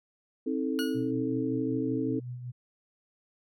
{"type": "chord", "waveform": "sine", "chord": "A diminished", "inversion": "first", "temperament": "just", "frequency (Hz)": [264, 316.8, 440], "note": ["C4", "Eb4", "A4"], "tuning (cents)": [16, 31, 0], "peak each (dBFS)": [-30, -32, -34], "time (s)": [0.46, 2.2], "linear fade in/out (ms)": 10}
{"type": "tone with exponential decay", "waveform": "20% pulse", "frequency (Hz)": 1450, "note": "F#6", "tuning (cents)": -35, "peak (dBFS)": -25, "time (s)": [0.79, 1.11], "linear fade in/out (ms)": 0, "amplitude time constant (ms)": 69}
{"type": "tone with tremolo", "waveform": "sine", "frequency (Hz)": 123.47, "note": "B2", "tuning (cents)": 0, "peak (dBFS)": -34, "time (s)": [0.94, 2.52], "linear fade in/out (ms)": 20, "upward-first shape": "sine", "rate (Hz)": 5.3, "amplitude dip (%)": 45}
{"effects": []}